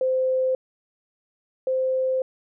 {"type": "tone pair in turn", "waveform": "sine", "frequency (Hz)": [518, 520], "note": ["C5", "C5"], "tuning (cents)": [-17, -11], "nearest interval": "unison", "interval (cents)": 6, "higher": "second", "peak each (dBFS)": [-19, -20], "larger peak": "first", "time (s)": [[0.01, 0.55], [1.67, 2.22]], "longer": "second", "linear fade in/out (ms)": 2, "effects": []}